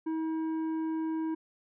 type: tone with tanh clipping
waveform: sine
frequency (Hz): 320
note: D#4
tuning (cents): +49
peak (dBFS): -31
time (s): 0.06-1.35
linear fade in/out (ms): 10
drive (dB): 8
effects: none